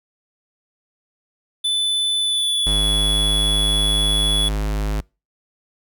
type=tone with pitch glide; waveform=square; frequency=3503 to 3393 Hz; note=A7 to G#7; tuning=-8 to +36 cents; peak=-18 dBFS; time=1.64-4.49 s; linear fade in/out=10 ms; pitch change=-56 cents; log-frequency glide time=2.21-2.85 s
type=tone; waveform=square; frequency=51.91 Hz; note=G#1; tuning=in tune; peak=-20 dBFS; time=2.66-5.01 s; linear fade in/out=10 ms
effects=noise-tail reverb RT60 0.3 s tail -26 dB re dry